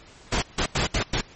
pink noise bursts at uneven times, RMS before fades -23 dBFS, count 5, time 0.32-0.42 / 0.58-0.66 / 0.75-0.87 / 0.94-1.03 / 1.13-1.21 s, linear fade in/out 5 ms, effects pink hiss -49 dBFS RMS until 1.35 s + MP3 32 kbps

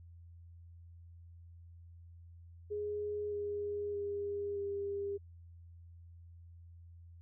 sine tone with pitch steps, 415.8 / 410.8 / 405.8 / 400.9 Hz, G#4 / G#4 / G#4 / G4, +2 / -19 / -40 / +39 cents, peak -35 dBFS, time 2.7-5.18 s, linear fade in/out 20 ms, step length 620 ms, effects added 85 Hz sine -52 dBFS peak until 7.21 s

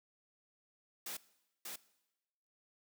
white noise with echo, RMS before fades -43 dBFS, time 1.06-1.17 s, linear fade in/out 5 ms, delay 590 ms, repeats 1, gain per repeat -2 dB, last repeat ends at 1.76 s, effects noise-tail reverb RT60 1.0 s tail -20 dB re dry + high-pass 150 Hz 12 dB/octave

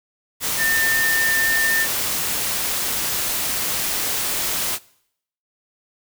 sine tone in noise, 1801 Hz, A6, 40 cents sharp, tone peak -18 dBFS, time 0.57-1.87 s, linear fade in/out 50 ms, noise white, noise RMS -23 dBFS, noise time 0.4-4.79 s, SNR +2 dB, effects noise-tail reverb RT60 0.7 s tail -22 dB re dry

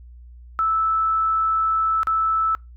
sine tone with dropouts, 1313 Hz, E6, 7 cents flat, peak -17 dBFS, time 0.59-2.55 s, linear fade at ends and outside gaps 0 ms, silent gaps 2.032-2.071 s, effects noise-tail reverb RT60 0.2 s tail -25 dB re dry + added 60 Hz sine -40 dBFS peak until 2.76 s

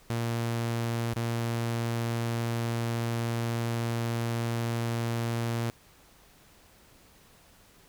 sawtooth tone with dropouts, 116.54 Hz, A#2, in tune, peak -24 dBFS, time 0.1-5.7 s, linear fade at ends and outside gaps 0 ms, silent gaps 1.134-1.162 s, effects pink hiss -58 dBFS RMS until 7.88 s

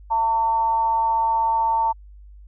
sine tone with amplitude modulation, 904 Hz, A5, 47 cents sharp, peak -15 dBFS, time 0.1-1.93 s, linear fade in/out 20 ms, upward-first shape sine, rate 233 Hz, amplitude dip 45%, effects added 50 Hz sine -41 dBFS peak until 2.47 s

